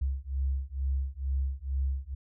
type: beating tone pair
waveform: sine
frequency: 66.4 / 68.6 Hz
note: C2 / C#2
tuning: +26 / -17 cents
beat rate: 2.2 Hz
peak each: -31 dBFS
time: 0.01-2.15 s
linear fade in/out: 10 ms
effects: none